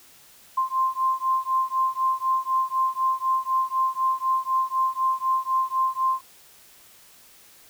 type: beating tone pair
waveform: sine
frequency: 1046.5 / 1050.5 Hz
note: C6 / C6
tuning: 0 / +7 cents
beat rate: 4 Hz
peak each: -24 dBFS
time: 0.57-6.21 s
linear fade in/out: 10 ms
effects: white hiss -52 dBFS RMS until 7.69 s